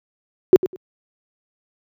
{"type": "tone with echo", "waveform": "sine", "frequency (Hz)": 370, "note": "F#4", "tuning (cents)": 0, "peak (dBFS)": -4, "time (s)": [0.53, 0.56], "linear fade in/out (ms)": 0, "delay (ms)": 100, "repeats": 2, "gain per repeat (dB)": -14, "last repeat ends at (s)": 0.76, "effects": ["high-pass 100 Hz 12 dB/octave"]}